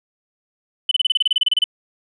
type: tone bursts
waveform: sine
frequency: 3006 Hz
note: F#7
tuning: 27 cents sharp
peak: -11 dBFS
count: 15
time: 0.89-1.641 s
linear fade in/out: 5 ms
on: 23 ms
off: 29 ms
effects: tanh soft clip ceiling -10 dBFS